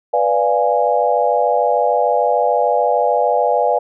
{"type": "chord", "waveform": "sine", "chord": "B diminished seventh", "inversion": "none", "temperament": "equal with one note detuned", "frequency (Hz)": [493.9, 587.3, 694, 830.6], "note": ["B4", "D5", "F5", "Ab5"], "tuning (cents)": [0, 0, -11, 0], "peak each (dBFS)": -18, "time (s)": [0.13, 3.79], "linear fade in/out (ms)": 10, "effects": []}